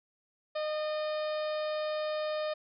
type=harmonic tone with a mistuned harmonic; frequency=613 Hz; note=D#5; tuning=26 cents flat; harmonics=1 / 2 / 3 / 4 / 5 / 6 / 7 / 8; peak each=-31 / -41 / -46 / -48 / -51 / -48 / -51 / -52 dBFS; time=0.55-2.54 s; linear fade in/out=10 ms; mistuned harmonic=3; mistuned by=-23 cents; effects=none